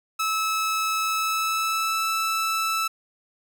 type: tone with pitch glide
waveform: sawtooth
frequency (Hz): 1300 to 1317.4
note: E6 to E6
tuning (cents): -24 to -1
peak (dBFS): -19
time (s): 0.19-2.88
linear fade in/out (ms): 10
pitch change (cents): +23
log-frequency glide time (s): 1.02-2.06
effects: none